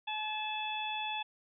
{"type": "harmonic tone with a mistuned harmonic", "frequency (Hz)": 857, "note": "A5", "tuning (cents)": -46, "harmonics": [1, 2, 3, 4], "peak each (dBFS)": [-37, -49, -39, -40], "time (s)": [0.07, 1.23], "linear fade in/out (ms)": 10, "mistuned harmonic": 3, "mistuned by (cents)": 29, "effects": []}